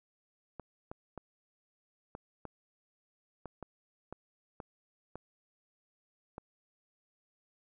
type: clicks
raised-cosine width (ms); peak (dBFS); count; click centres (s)
1; -28; 11; 0.597 / 0.915 / 1.177 / 2.151 / 2.453 / 3.457 / 3.627 / 4.126 / 4.602 / 5.156 / 6.381
effects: none